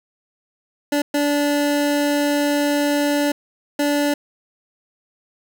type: tone bursts at uneven times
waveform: 25% pulse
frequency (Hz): 290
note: D4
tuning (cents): -22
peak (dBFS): -13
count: 3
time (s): 0.92-1.02 / 1.14-3.32 / 3.79-4.14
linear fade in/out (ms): 5
effects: none